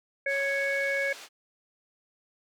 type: harmonic tone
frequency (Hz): 554.4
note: C#5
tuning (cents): 0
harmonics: 1 / 3 / 4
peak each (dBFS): -30 / -30 / -30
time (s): 0.26-1.13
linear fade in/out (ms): 5
type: band-pass noise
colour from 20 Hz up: white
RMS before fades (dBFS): -46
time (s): 0.27-1.29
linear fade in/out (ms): 50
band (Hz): 430 to 5200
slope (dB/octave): 12
effects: none